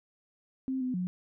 sine tone with pitch steps, 262.8 / 254 / 180.9 Hz, C4 / B3 / F#3, +8 / +49 / -39 cents, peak -29 dBFS, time 0.68-1.07 s, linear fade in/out 0 ms, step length 130 ms, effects none

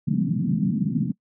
pink band-pass noise, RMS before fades -23 dBFS, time 0.07-1.12 s, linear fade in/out 10 ms, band 140 to 250 Hz, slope 48 dB/octave, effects noise-tail reverb RT60 0.1 s tail -23 dB re dry

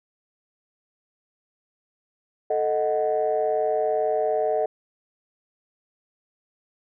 sine chord, D# diminished, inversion second, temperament equal, 440 / 622.3 / 740 Hz, A4 / D#5 / F#5, 0 / 0 / 0 cents, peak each -24 / -23 / -26 dBFS, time 2.5-4.66 s, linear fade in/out 5 ms, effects tanh soft clip ceiling -13 dBFS

